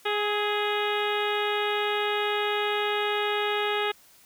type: harmonic tone with a mistuned harmonic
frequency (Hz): 415.3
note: G#4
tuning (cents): 0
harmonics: 1 / 2 / 3 / 4 / 5 / 6 / 7 / 8 / 9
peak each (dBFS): -28 / -31 / -33 / -34 / -35 / -36 / -36 / -37 / -38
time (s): 0.05-3.92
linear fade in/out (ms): 10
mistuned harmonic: 3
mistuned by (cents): +29
effects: white hiss -56 dBFS RMS until 4.25 s